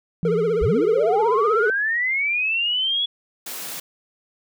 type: tone with exponential decay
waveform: sine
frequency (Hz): 170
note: F3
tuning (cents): -46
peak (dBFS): -20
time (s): 0.23-1.66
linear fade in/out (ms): 0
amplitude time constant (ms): 310
type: tone with vibrato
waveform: triangle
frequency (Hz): 440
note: A4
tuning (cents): 0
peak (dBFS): -16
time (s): 0.25-1.7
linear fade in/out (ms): 2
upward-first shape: triangle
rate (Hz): 16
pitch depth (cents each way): 160
type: linear sweep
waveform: sine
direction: up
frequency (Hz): 35 to 3395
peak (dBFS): -19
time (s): 0.61-3.06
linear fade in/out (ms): 10
type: high-pass noise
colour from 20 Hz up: white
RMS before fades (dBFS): -32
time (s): 3.46-3.8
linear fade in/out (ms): 5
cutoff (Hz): 130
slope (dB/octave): 96
effects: none